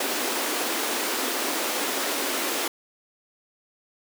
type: high-pass noise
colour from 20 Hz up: pink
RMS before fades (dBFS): -27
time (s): 0-2.68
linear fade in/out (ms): 5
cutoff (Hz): 250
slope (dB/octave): 48
effects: none